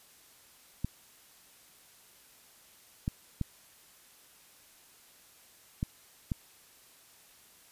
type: clicks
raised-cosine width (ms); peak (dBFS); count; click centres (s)
5; -18; 5; 0.846 / 3.079 / 3.413 / 5.829 / 6.318
effects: white hiss -59 dBFS RMS until 7.71 s + resampled to 32000 Hz